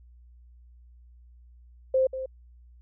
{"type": "tone with echo", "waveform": "sine", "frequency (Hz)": 523.3, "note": "C5", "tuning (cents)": 0, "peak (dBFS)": -19, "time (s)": [1.94, 2.07], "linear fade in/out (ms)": 5, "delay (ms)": 190, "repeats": 1, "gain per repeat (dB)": -11, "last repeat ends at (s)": 2.26, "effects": ["added 60 Hz sine -50 dBFS peak until 2.81 s"]}